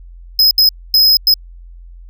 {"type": "tone bursts at uneven times", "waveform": "square", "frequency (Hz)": 5090, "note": "D#8", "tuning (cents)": 39, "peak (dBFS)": -7, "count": 4, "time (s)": [[0.39, 0.51], [0.58, 0.69], [0.94, 1.17], [1.27, 1.34]], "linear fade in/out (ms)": 2, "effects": ["added 43 Hz sine -33 dBFS peak until 2.09 s"]}